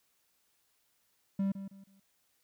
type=tone with echo; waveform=triangle; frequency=195.7 Hz; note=G3; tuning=3 cents flat; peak=-26 dBFS; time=1.39-1.52 s; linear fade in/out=5 ms; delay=160 ms; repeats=3; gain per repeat=-11 dB; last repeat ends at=2 s; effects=white hiss -74 dBFS RMS until 2.43 s